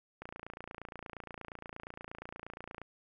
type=click train; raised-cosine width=0.5 ms; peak=-28 dBFS; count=75; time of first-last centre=0.22-2.816 s; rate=28.5 Hz; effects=none